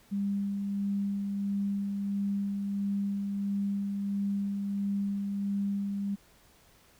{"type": "tone with tremolo", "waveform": "sine", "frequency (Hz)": 200, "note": "G3", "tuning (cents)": 35, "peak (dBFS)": -27, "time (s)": [0.11, 6.16], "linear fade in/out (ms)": 20, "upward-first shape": "sine", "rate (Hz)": 1.5, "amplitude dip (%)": 30, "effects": ["pink hiss -61 dBFS RMS until 6.99 s"]}